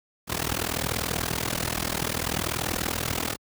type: noise with amplitude modulation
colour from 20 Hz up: pink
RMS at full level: -24 dBFS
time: 0.27-3.37 s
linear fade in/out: 50 ms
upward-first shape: sine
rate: 40.6 Hz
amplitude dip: 95%
effects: high-pass 60 Hz 12 dB/octave